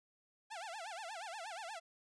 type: tone with vibrato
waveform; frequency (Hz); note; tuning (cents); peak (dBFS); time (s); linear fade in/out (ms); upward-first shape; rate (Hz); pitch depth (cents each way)
sawtooth; 769; G5; -33; -40; 0.5-1.8; 20; sine; 8.4; 270
effects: resampled to 22050 Hz